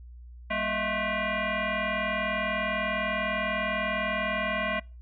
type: tone with frequency modulation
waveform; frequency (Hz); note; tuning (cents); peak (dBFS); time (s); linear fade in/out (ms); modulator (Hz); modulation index
sine; 671; E5; +31; -26; 0.5-4.8; 10; 434; 4.4
effects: noise-tail reverb RT60 0.3 s tail -24 dB re dry + added 60 Hz sine -43 dBFS peak until 5.01 s